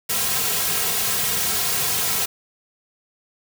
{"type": "noise with comb filter", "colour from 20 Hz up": "white", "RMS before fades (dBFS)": -22, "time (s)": [0.09, 2.26], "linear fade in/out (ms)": 10, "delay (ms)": 3.4, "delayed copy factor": -0.9, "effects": []}